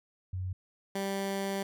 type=tone pair in turn; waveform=sine / 15% pulse; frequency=92.5 / 196 Hz; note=F#2 / G3; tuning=0 / 0 cents; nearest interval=octave + minor second; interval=1300 cents; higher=second; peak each=-32 / -25 dBFS; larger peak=second; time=0.33-0.53 / 0.95-1.63 s; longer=second; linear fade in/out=5 ms; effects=none